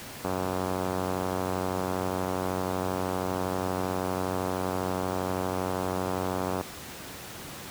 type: click train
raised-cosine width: 1 ms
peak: -15 dBFS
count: 590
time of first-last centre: 0.25-6.611 s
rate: 92.6 Hz
effects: pink hiss -41 dBFS RMS until 7.7 s + high-pass 80 Hz 12 dB/octave